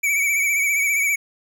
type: tone with vibrato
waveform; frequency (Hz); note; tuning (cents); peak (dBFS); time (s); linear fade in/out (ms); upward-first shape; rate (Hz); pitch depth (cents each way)
square; 2279; C#7; +47; -18; 0.03-1.16; 10; triangle; 15; 65
effects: none